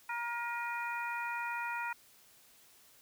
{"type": "harmonic tone with a mistuned harmonic", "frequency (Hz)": 472.3, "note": "A#4", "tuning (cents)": 23, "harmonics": [2, 3, 4, 5], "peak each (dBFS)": [-38, -40, -43, -42], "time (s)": [0.09, 1.93], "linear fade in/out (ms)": 5, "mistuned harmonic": 5, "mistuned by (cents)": 53, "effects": ["white hiss -62 dBFS RMS until 3.01 s"]}